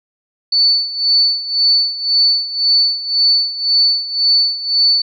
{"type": "tone with tremolo", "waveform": "sine", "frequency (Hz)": 4490, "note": "C#8", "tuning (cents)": 21, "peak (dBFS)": -8, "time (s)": [0.52, 5.02], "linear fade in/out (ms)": 5, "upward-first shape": "sine", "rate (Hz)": 1.9, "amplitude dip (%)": 80, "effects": []}